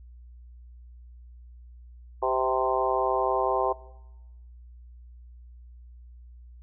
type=harmonic tone with a mistuned harmonic; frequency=130.3 Hz; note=C3; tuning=7 cents flat; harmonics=3 / 4 / 5 / 6 / 7 / 8; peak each=-30 / -30 / -30 / -30 / -30 / -30 dBFS; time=2.22-3.73 s; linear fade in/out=10 ms; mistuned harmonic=4; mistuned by=-19 cents; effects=noise-tail reverb RT60 1.0 s tail -20 dB re dry + added 60 Hz sine -45 dBFS peak until 6.62 s